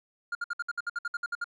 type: tone bursts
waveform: triangle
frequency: 1410 Hz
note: F6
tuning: 16 cents sharp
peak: -27 dBFS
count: 13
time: 0.32-1.443 s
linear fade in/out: 5 ms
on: 31 ms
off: 60 ms
effects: resampled to 24000 Hz